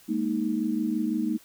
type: chord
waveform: sine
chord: Ab suspended second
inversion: none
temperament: just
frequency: 207.7 / 233.6 / 311.5 Hz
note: Ab3 / Bb3 / Eb4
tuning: 0 / +4 / +2 cents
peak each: -30 / -28 / -28 dBFS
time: 0.08-1.38 s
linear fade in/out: 20 ms
effects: white hiss -55 dBFS RMS until 1.44 s